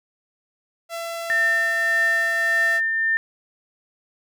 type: tone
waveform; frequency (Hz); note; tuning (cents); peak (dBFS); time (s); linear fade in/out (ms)
sawtooth; 672; E5; +33; -24; 0.89-2.81; 50
type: tone with tremolo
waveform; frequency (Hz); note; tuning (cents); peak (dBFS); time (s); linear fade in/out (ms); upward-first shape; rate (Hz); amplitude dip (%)
sine; 1800; A6; +39; -16; 1.3-3.17; 0; triangle; 1.7; 40
effects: none